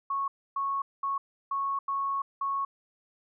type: tone bursts at uneven times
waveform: sine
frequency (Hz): 1103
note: C#6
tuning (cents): -9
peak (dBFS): -27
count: 6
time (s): 0.1-0.28 / 0.56-0.82 / 1.03-1.18 / 1.51-1.79 / 1.88-2.22 / 2.41-2.65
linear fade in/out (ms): 5
effects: none